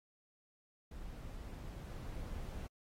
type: noise with level ramp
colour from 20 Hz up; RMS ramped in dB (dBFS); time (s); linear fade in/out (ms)
brown; -48 to -43; 0.91-2.67; 5
effects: AAC 48 kbps